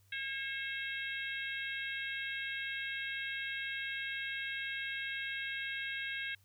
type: harmonic tone with a mistuned harmonic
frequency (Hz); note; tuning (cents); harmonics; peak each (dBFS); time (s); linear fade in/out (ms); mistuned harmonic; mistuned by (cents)
542; C#5; -39; 3 / 4 / 5 / 6 / 7; -40 / -42 / -44 / -46 / -47; 0.12-6.35; 5; 5; -35
effects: added 97 Hz sine -65 dBFS peak until 6.44 s + white hiss -72 dBFS RMS until 6.44 s